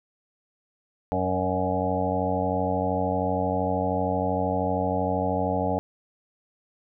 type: harmonic tone with a mistuned harmonic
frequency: 92.9 Hz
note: F#2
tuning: 7 cents sharp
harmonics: 1 / 2 / 3 / 5 / 6 / 7 / 8 / 9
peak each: -31 / -31 / -31 / -31 / -31 / -31 / -31 / -31 dBFS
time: 1.12-5.79 s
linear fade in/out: 0 ms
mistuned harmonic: 7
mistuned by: -27 cents
effects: none